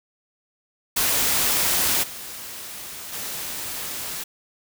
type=noise with level steps; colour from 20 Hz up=white; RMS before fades=-21 / -36 / -31 dBFS; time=0.96-4.24 s; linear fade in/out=10 ms; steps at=2.02 / 3.12 s; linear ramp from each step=20 ms; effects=none